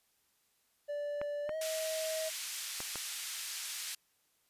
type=tone with pitch glide; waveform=triangle; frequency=583 to 635.8 Hz; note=D5 to D#5; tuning=-13 to +37 cents; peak=-33 dBFS; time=0.88-2.3 s; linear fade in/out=20 ms; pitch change=+150 cents; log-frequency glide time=1.45-1.56 s
type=clicks; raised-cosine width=0.5 ms; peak=-25 dBFS; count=4; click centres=1.215 / 1.493 / 2.804 / 2.957 s
type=band-pass noise; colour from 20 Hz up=white; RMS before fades=-41 dBFS; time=1.61-3.95 s; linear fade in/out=5 ms; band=1900 to 9400 Hz; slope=12 dB/octave
effects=white hiss -74 dBFS RMS until 4.49 s + resampled to 32000 Hz